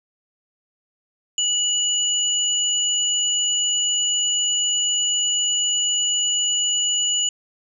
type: tone pair together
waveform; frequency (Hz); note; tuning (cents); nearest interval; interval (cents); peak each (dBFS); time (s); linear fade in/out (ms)
sine; 2928 / 6964; F#7 / A8; -19 / -19; octave + minor third; 1500; -21; 1.38-7.29; 2
effects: none